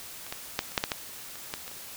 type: clicks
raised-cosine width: 0.2 ms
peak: -25 / -16 / -8 / -27 / -6 / -8 / -10 / -25 / -14 / -23 / -28 dBFS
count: 11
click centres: 0.266 / 0.325 / 0.591 / 0.719 / 0.778 / 0.839 / 0.918 / 1.356 / 1.539 / 1.679 / 1.715 s
effects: white hiss -43 dBFS RMS until 1.96 s